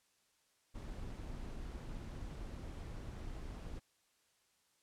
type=noise with amplitude modulation; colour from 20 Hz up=brown; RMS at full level=-44 dBFS; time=0.74-3.8 s; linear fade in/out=20 ms; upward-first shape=sine; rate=281 Hz; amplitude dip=35%; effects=white hiss -75 dBFS RMS until 4.82 s + low-pass 10000 Hz 12 dB/octave